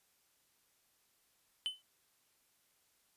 triangle tone with exponential decay, 3035 Hz, F#7, 43 cents sharp, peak -29 dBFS, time 1.66-1.82 s, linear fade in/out 0 ms, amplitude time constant 33 ms, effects white hiss -74 dBFS RMS until 3.16 s + resampled to 32000 Hz

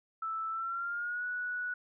sine tone with pitch glide, 1318.5 to 1471.4 Hz, E6 to F#6, 0 to -10 cents, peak -33 dBFS, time 0.22-1.74 s, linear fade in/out 5 ms, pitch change +190 cents, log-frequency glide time 0.5-1.25 s, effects none

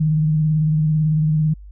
sine tone with vibrato, 154.9 Hz, D#3, 7 cents flat, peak -14 dBFS, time 0-1.54 s, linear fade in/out 10 ms, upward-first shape sine, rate 18 Hz, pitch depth 38 cents each way, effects added 50 Hz sine -36 dBFS peak until 1.71 s

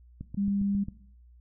click train, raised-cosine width 5 ms, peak -25 dBFS, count 6, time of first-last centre 0.21-0.885 s, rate 7.41 Hz
sine tone, 200 Hz, G3, 35 cents sharp, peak -25 dBFS, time 0.37-0.84 s, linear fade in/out 10 ms
effects noise-tail reverb RT60 0.6 s tail -17 dB re dry + added 60 Hz sine -52 dBFS peak until 1.4 s

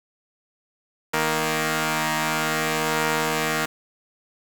5% pulse tone pair together, 156.51 / 234.5 Hz, D#3 / A#3, +11 / +11 cents, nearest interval perfect fifth, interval 700 cents, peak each -13 dBFS, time 1.13-3.66 s, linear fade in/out 10 ms, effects 7-bit

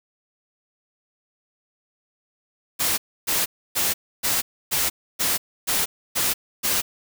white noise bursts, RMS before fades -22 dBFS, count 9, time 2.79-6.82 s, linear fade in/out 20 ms, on 190 ms, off 290 ms, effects none

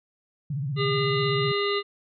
sine tone with vibrato, 139.8 Hz, C#3, 15 cents sharp, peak -26 dBFS, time 0.5-1.52 s, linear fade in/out 5 ms, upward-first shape sine, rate 16 Hz, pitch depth 170 cents each way
harmonic tone, 404.9 Hz, G#4, 44 cents flat, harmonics 1 / 3 / 5 / 7 / 9 / 10, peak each -25 / -30 / -32 / -33 / -35 / -35 dBFS, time 0.76-1.83 s, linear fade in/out 50 ms
effects none

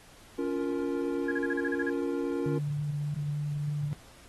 triangle chord, Bb minor, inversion first, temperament equal with one note detuned, 280.9 / 349.2 / 466.2 Hz, Db4 / F4 / Bb4, +23 / 0 / 0 cents, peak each -30 / -31 / -32 dBFS, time 0.38-2.59 s, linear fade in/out 10 ms
sine tone bursts, 1661.2 Hz, G#6, in tune, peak -30 dBFS, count 9, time 1.28-1.899 s, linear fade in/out 5 ms, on 35 ms, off 38 ms
sine tone with vibrato, 146.83 Hz, D3, in tune, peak -29 dBFS, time 2.46-3.93 s, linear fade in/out 0 ms, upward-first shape sine, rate 3.4 Hz, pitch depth 9 cents each way
effects pink hiss -55 dBFS RMS until 4.28 s + AAC 32 kbps

